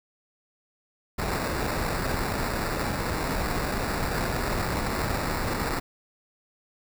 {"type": "noise with sample-and-hold", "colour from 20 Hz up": "pink", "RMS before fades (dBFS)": -28, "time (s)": [1.18, 5.8], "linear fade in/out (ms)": 10, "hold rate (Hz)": 3150, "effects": []}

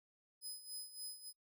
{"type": "tone with tremolo", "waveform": "15% pulse", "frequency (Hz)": 5030, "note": "D#8", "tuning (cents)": 18, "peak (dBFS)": -38, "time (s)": [0.41, 1.33], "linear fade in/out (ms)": 50, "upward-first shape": "sine", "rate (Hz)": 3.5, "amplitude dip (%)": 75, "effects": ["noise-tail reverb RT60 0.1 s tail -20 dB re dry"]}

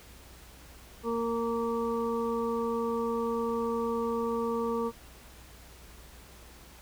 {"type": "harmonic tone", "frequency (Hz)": 231.4, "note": "A#3", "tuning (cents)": -13, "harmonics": [1, 2, 4, 5], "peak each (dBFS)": [-33, -30, -38, -37], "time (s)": [1.03, 4.92], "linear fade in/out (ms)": 50, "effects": ["added 60 Hz sine -53 dBFS peak until 6.81 s", "pink hiss -53 dBFS RMS until 6.81 s"]}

